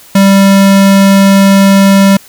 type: tone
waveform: square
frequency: 196 Hz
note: G3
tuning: in tune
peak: -3 dBFS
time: 0.15-2.17 s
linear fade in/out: 5 ms
effects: white hiss -37 dBFS RMS until 2.28 s